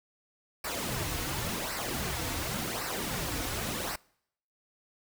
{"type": "noise with flanger", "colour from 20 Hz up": "pink", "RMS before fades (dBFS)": -34, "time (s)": [0.64, 3.96], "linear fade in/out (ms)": 5, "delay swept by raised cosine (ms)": [0.29, 5.09], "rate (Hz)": 0.91, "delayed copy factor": -0.65, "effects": ["noise-tail reverb RT60 0.7 s tail -25 dB re dry"]}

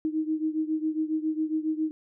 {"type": "beating tone pair", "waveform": "sine", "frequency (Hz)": [311.1, 318.4], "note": ["D#4", "D#4"], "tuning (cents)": [0, 40], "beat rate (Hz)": 7.3, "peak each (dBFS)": [-27, -30], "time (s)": [0.05, 1.91], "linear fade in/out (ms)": 0, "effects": []}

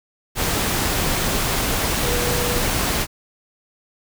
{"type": "tone in noise", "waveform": "sine", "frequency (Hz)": 485.2, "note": "B4", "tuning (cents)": -31, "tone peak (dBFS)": -25, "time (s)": [2.01, 2.62], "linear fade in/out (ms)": 50, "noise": "pink", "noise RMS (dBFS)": -21, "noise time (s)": [0.35, 3.07], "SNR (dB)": -7, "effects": []}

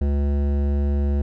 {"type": "tone with hard clipping", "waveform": "sine", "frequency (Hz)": 71.1, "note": "C#2", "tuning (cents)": 45, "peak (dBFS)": -20, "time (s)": [0.01, 1.22], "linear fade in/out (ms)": 5, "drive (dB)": 14, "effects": []}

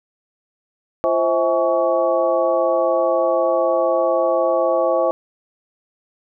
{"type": "tone cluster", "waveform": "sine", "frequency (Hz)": [343.4, 524, 648, 833, 1126], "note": ["F4", "C5", "E5", "G#5", "C#6"], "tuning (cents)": [-29, 2, -30, 5, 27], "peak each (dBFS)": [-25, -18, -19, -26, -25], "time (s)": [1.04, 5.11], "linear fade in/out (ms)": 0, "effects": []}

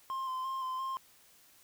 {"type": "tone with vibrato", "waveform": "triangle", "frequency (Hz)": 1046.5, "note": "C6", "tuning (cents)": 0, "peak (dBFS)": -32, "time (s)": [0.1, 0.97], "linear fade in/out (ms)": 0, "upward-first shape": "square", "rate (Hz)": 2.9, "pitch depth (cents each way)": 21, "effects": ["white hiss -62 dBFS RMS until 1.63 s"]}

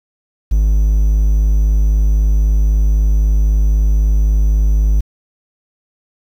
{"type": "tone", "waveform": "triangle", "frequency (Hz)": 51.91, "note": "G#1", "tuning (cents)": 0, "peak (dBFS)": -7, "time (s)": [0.51, 5.01], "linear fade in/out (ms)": 10, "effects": ["7-bit"]}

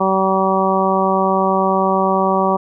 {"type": "harmonic tone", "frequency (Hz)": 191.1, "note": "G3", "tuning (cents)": -44, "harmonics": [1, 2, 3, 4, 5, 6], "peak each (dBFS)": [-20, -20, -20, -20, -20, -20], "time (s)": [0, 2.57], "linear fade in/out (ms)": 10, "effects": []}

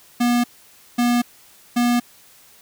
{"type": "tone bursts", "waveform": "square", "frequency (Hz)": 241.2, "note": "B3", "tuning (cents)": -41, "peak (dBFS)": -16, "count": 3, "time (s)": [0.2, 2], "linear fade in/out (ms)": 10, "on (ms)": 240, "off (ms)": 540, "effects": ["white hiss -50 dBFS RMS until 2.61 s"]}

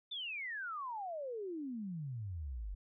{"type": "exponential sweep", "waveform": "sine", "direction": "down", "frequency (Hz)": [3616, 44.76], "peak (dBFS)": -39, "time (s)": [0.11, 2.75], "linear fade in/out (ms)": 10, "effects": []}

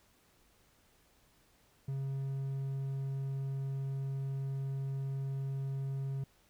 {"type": "tone", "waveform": "triangle", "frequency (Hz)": 136, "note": "C#3", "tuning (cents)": -33, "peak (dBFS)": -32, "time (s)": [1.88, 6.24], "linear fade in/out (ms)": 5, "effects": ["pink hiss -68 dBFS RMS until 6.49 s"]}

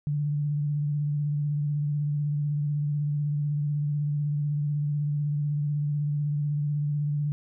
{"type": "tone with vibrato", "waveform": "sine", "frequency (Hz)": 146.83, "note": "D3", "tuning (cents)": 0, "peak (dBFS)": -24, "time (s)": [0.07, 7.32], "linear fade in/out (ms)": 0, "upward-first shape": "triangle", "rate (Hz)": 16, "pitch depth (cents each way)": 36, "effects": []}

